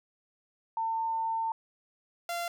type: tone pair in turn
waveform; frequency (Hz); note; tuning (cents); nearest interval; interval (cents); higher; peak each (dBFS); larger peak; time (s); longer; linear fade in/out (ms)
sine / sawtooth; 901 / 689.2; A5 / F5; +41 / -23; perfect fourth; 464; first; -28; neither; 0.77-1.52 / 2.29-2.48; first; 2
effects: none